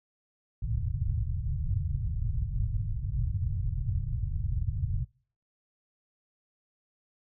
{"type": "low-pass noise", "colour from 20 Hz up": "white", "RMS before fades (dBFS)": -30, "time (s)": [0.62, 5.05], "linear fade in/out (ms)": 5, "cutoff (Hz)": 130, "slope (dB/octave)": 48, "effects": ["noise-tail reverb RT60 0.5 s tail -26 dB re dry"]}